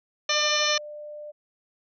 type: tone with pitch glide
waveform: sine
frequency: 610 to 596.4 Hz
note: D#5 to D5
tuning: -34 to +27 cents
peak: -36 dBFS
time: 0.29-1.32 s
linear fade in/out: 20 ms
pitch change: -39 cents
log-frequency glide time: 0.69-0.77 s
type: harmonic tone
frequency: 598 Hz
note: D5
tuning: 31 cents sharp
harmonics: 1 / 2 / 3 / 4 / 5 / 6 / 7 / 9 / 10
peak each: -30 / -30 / -30 / -30 / -30 / -30 / -30 / -30 / -30 dBFS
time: 0.29-0.78 s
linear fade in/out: 5 ms
effects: none